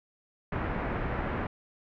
pink low-pass noise, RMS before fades -32 dBFS, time 0.52-1.47 s, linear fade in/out 5 ms, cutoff 2000 Hz, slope 24 dB/octave, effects none

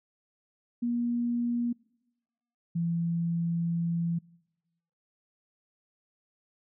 sine tone pair in turn, 238.7 / 168.79 Hz, A#3 / E3, +41 / +41 cents, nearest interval tritone, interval 600 cents, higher first, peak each -26 / -26 dBFS, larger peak neither, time 0.82-1.73 / 2.75-4.19 s, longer second, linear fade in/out 10 ms, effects noise-tail reverb RT60 1.0 s tail -25 dB re dry

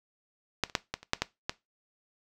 clicks, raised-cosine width 0.2 ms, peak -8 / -29 / -7 / -14 / -29 / -7 / -9 / -12 dBFS, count 8, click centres 0.637 / 0.698 / 0.752 / 0.94 / 1.03 / 1.134 / 1.22 / 1.495 s, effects noise-tail reverb RT60 0.2 s tail -18 dB re dry

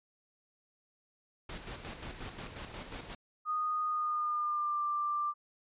pink noise with tremolo, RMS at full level -42 dBFS, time 1.49-3.15 s, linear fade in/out 5 ms, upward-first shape square, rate 5.6 Hz, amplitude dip 50%
sine tone with pitch glide, 1236 to 1182.9 Hz, D#6 to D6, -12 to +12 cents, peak -30 dBFS, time 3.45-5.34 s, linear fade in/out 50 ms, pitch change -76 cents, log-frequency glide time 3.87-4.83 s
effects resampled to 8000 Hz

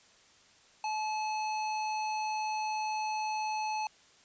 square tone, 861 Hz, A5, 38 cents flat, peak -32 dBFS, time 0.84-3.87 s, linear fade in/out 2 ms, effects white hiss -61 dBFS RMS until 4.24 s + resampled to 16000 Hz

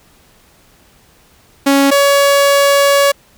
sawtooth tone pair in turn, 277.2 / 562.5 Hz, C#4 / C#5, 0 / +25 cents, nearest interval octave, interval 1225 cents, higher second, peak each -4 dBFS, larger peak neither, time 1.66-1.91 / 1.91-3.12 s, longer second, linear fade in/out 10 ms, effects pink hiss -49 dBFS RMS until 3.37 s

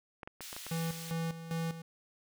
clicks, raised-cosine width 0.5 ms, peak -28 dBFS, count 6, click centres 0.232 / 0.275 / 0.407 / 0.529 / 0.565 / 0.666 s
pink high-pass noise, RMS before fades -46 dBFS, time 0.41-1.11 s, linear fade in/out 2 ms, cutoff 2800 Hz, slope 12 dB/octave
square tone with tremolo, 164.81 Hz, E3, in tune, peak -33 dBFS, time 0.71-1.82 s, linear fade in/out 5 ms, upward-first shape square, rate 2.5 Hz, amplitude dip 70%
effects none

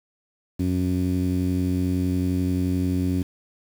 sawtooth tone with low-pass filter, 91.2 Hz, F#2, 24 cents flat, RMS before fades -23 dBFS, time 0.59-3.23 s, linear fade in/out 10 ms, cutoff 280 Hz, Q 3.4, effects 7-bit

